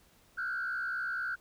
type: tone with frequency modulation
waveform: sine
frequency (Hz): 1480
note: F#6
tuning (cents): 0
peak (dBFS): -31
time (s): 0.37-1.36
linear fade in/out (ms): 20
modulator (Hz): 64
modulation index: 1.4
effects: tanh soft clip ceiling -28 dBFS + pink hiss -64 dBFS RMS until 1.4 s